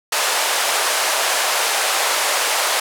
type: band-pass noise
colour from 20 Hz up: pink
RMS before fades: -19 dBFS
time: 0.12-2.8 s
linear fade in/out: 5 ms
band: 560 to 12000 Hz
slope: 24 dB/octave
effects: none